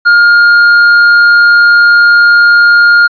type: tone with tanh clipping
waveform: sine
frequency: 1415 Hz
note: F6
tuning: 22 cents sharp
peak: -3 dBFS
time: 0.05-3.08 s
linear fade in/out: 20 ms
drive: 6 dB
effects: resampled to 11025 Hz